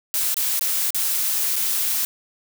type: noise with dropouts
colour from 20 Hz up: blue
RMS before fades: -22 dBFS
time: 0.14-2.05 s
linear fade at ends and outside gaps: 0 ms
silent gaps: 0.343-0.368 / 0.594-0.61 / 0.905-0.946 / 1.557-1.563 s
effects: none